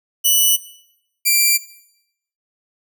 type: tone pair in turn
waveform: 5% pulse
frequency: 2967 / 2355 Hz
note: F#7 / D7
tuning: +4 / +4 cents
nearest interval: major third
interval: 400 cents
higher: first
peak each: -3 dBFS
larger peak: neither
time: 0.24-0.57 / 1.25-1.58 s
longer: neither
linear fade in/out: 20 ms
effects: noise-tail reverb RT60 0.8 s tail -18 dB re dry